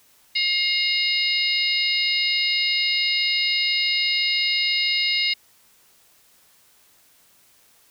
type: harmonic tone with a mistuned harmonic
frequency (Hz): 711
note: F5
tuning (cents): +31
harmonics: 3 / 4 / 5 / 6 / 7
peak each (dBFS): -24 / -25 / -26 / -27 / -27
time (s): 0.35-5.34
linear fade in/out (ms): 10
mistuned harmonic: 5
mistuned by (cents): +110
effects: white hiss -57 dBFS RMS until 7.9 s